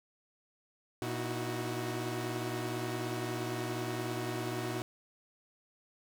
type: tone cluster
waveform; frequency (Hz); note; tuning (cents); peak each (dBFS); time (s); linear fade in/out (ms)
sawtooth; 119.7 / 308.4 / 325.5 / 369.5; A#2 / D#4 / E4 / F#4; +46 / -15 / -22 / -2; -34 / -39 / -38 / -35; 1.02-4.82; 0
effects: none